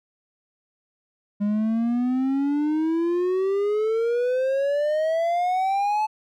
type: exponential sweep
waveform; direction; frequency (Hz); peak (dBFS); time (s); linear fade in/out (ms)
triangle; up; 202.9 to 870; -18; 1.4-6.07; 20
effects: none